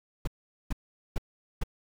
brown noise bursts, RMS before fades -27 dBFS, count 4, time 0.25-1.636 s, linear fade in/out 5 ms, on 24 ms, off 430 ms, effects none

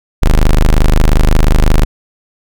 35% pulse tone, 25.62 Hz, G#0, 23 cents flat, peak -3 dBFS, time 0.22-1.85 s, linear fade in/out 10 ms, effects none

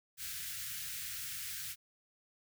white band-stop noise, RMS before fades -42 dBFS, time 0.17-1.76 s, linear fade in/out 50 ms, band 160 to 1400 Hz, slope 48 dB/octave, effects none

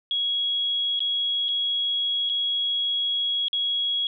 sine tone with dropouts, 3322 Hz, G#7, in tune, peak -22 dBFS, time 0.11-4.07 s, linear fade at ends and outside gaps 1 ms, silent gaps 0.993-1.004 / 1.484-1.488 / 2.292-2.297 / 3.483-3.53 s, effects none

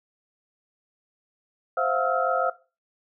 sine tone cluster, 522 / 668 / 714 / 1288 / 1376 Hz, C5 / E5 / F5 / E6 / F6, -4 / +23 / +38 / -41 / -26 cents, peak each -28 dBFS, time 1.77-2.5 s, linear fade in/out 5 ms, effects noise-tail reverb RT60 0.3 s tail -17 dB re dry

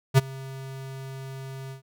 square tone with ADSR envelope, 133.9 Hz, C3, 40 cents sharp, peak -12 dBFS, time 0.14-1.82 s, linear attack 38 ms, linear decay 23 ms, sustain -24 dB, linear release 110 ms, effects none

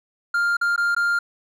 triangle tone with dropouts, 1400 Hz, F6, 4 cents sharp, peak -16 dBFS, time 0.34-1.19 s, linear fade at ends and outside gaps 5 ms, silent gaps 0.569-0.612 / 0.762-0.777 / 0.949-0.964 s, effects none

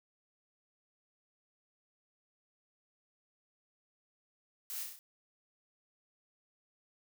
blue noise with echo, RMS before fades -42 dBFS, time 4.7-4.83 s, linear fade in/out 0 ms, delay 32 ms, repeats 5, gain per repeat -3 dB, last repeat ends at 4.99 s, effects none

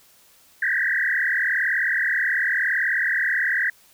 sine tone with frequency modulation, 1766 Hz, A6, 6 cents sharp, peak -19 dBFS, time 0.62-3.7 s, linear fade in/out 5 ms, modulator 39.1 Hz, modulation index 5.4, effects white hiss -55 dBFS RMS until 3.93 s

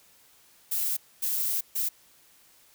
violet noise bursts at uneven times, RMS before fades -28 dBFS, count 3, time 0.71-0.97 / 1.22-1.61 / 1.75-1.89 s, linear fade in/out 10 ms, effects white hiss -59 dBFS RMS until 2.74 s

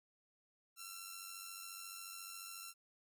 5% pulse tone with amplitude modulation, 1353 Hz, E6, 45 cents sharp, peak -34 dBFS, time 0.76-2.74 s, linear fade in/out 50 ms, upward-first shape sine, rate 94.2 Hz, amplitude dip 45%, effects none

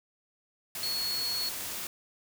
sine tone in noise, 4352 Hz, C#8, 33 cents flat, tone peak -30 dBFS, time 0.83-1.49 s, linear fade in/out 2 ms, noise white, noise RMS -37 dBFS, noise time 0.75-1.87 s, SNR +4 dB, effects none

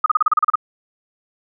sine tone bursts, 1244.5 Hz, D#6, in tune, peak -10 dBFS, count 10, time 0.04-0.556 s, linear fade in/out 5 ms, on 21 ms, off 34 ms, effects none

